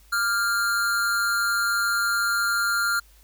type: tone with amplitude modulation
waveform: square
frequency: 1396.9 Hz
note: F6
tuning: in tune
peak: -19 dBFS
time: 0.12-3 s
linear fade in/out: 10 ms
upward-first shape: sine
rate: 211 Hz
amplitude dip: 60%
effects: added 51 Hz sine -52 dBFS peak until 3.23 s + white hiss -58 dBFS RMS until 3.23 s